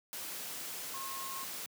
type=tone in noise; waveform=sine; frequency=1076 Hz; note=C6; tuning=48 cents sharp; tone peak=-42 dBFS; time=0.94-1.44 s; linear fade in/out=0 ms; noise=white; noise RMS=-42 dBFS; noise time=0.13-1.66 s; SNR=-3 dB; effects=high-pass 150 Hz 12 dB/octave